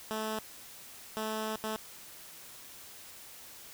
10% pulse tone bursts at uneven times, 217.8 Hz, A3, 17 cents flat, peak -25 dBFS, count 3, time 0.11-0.39 / 1.17-1.56 / 1.64-1.76 s, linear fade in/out 0 ms, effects white hiss -50 dBFS RMS until 3.73 s

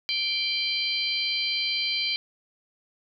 harmonic tone with a mistuned harmonic, 784 Hz, G5, in tune, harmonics 3 / 4 / 5 / 6, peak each -30 / -30 / -30 / -30 dBFS, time 0.09-2.16 s, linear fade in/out 0 ms, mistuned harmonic 5, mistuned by +73 cents, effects none

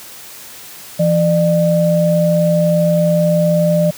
sine tone pair together, 168.37 / 600 Hz, E3 / D5, +37 / +37 cents, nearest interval octave + minor seventh, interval 2200 cents, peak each -13 dBFS, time 0.99-3.91 s, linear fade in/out 10 ms, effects white hiss -35 dBFS RMS until 3.97 s + high-pass 60 Hz 12 dB/octave

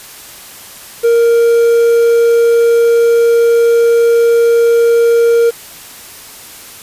triangle tone with quantisation, 466.2 Hz, A#4, in tune, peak -4 dBFS, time 1.03-5.51 s, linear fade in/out 20 ms, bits 5, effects white hiss -33 dBFS RMS until 6.82 s + resampled to 32000 Hz

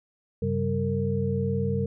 sine tone cluster, 96.5 / 136.1 / 194.5 / 458.1 Hz, G2 / C#3 / G3 / A#4, -27 / -31 / -13 / -30 cents, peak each -29 dBFS, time 0.42-1.86 s, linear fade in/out 5 ms, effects none

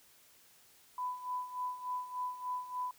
sine tone with tremolo, 998 Hz, B5, 18 cents sharp, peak -33 dBFS, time 0.98-2.91 s, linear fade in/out 2 ms, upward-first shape sine, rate 3.4 Hz, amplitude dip 75%, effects white hiss -63 dBFS RMS until 2.98 s

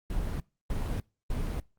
brown noise bursts, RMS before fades -31 dBFS, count 3, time 0.1-1.6 s, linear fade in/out 2 ms, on 300 ms, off 300 ms, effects noise-tail reverb RT60 0.3 s tail -24 dB re dry + Opus 24 kbps

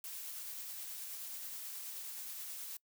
blue noise with tremolo, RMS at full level -44 dBFS, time 0.04-2.77 s, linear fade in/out 2 ms, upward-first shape triangle, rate 9.4 Hz, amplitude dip 25%, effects noise-tail reverb RT60 0.1 s tail -24 dB re dry

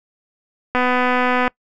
click train, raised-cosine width 0.5 ms, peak -4 dBFS, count 183, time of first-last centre 0.75-1.478 s, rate 250 Hz, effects noise-tail reverb RT60 0.1 s tail -24 dB re dry

